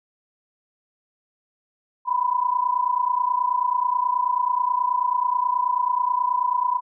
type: tone pair together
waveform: sine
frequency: 978.7 / 1008 Hz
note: B5 / B5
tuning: -16 / +35 cents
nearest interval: minor second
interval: 51 cents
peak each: -22 dBFS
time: 2.05-6.81 s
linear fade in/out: 50 ms
effects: none